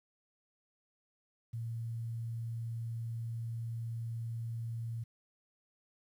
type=tone with quantisation; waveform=sine; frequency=115.1 Hz; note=A#2; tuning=22 cents flat; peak=-36 dBFS; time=1.53-5.04 s; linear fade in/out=10 ms; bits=11; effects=none